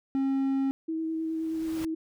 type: tone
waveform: triangle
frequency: 270.3 Hz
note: C#4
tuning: 44 cents flat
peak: -22 dBFS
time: 0.15-0.71 s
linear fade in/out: 0 ms
type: tone with vibrato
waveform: sine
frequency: 321.8 Hz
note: E4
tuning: 42 cents flat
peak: -28 dBFS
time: 0.88-1.95 s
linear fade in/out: 10 ms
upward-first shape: square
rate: 9.5 Hz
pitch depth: 10 cents each way
type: noise with exponential growth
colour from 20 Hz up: pink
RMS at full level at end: -40 dBFS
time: 0.97-1.85 s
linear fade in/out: 2 ms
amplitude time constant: 190 ms
effects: none